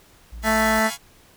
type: tone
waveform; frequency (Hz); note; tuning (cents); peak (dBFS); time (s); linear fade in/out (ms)
triangle; 57.4; A#1; -26; -31; 0.32-0.8; 10
type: noise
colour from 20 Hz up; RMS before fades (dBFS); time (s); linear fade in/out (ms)
violet; -38; 0.42-0.86; 50
type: chord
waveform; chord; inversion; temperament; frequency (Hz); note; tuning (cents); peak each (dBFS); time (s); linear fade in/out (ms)
5% pulse; C# dominant seventh; first; equal; 698.5 / 830.6 / 987.8 / 1108.7; E#5 / G#5 / B5 / C#6; 0 / 0 / 0 / 0; -23; 0.42-0.98; 50
type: harmonic tone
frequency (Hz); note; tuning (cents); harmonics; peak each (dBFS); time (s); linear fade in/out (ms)
220; A3; 0; 1 / 2 / 3 / 4 / 5 / 6 / 7 / 8 / 9; -23 / -33 / -23 / -25 / -34 / -26 / -31 / -27 / -25; 0.43-0.91; 50
effects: pink hiss -53 dBFS RMS until 1.36 s